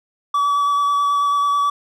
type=tone with vibrato; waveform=triangle; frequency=1145 Hz; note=D6; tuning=44 cents flat; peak=-13 dBFS; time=0.34-1.7 s; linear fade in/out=5 ms; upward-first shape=square; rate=9.2 Hz; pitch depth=9 cents each way; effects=none